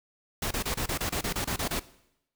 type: noise bursts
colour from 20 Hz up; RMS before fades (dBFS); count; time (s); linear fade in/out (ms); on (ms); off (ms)
pink; -30; 12; 0.42-1.796; 5; 89; 28
effects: noise-tail reverb RT60 0.8 s tail -18 dB re dry